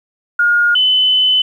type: tone pair in turn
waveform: sine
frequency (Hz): 1426 / 3022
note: F6 / F#7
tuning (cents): +36 / +36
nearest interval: octave + minor second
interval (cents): 1300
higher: second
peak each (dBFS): -9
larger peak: neither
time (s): 0.39-0.75 / 0.75-1.42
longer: second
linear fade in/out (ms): 5
effects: 8-bit